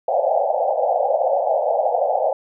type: band-pass noise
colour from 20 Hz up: pink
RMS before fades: -19 dBFS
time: 0.08-2.33 s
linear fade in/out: 5 ms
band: 510 to 820 Hz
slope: 96 dB/octave
effects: none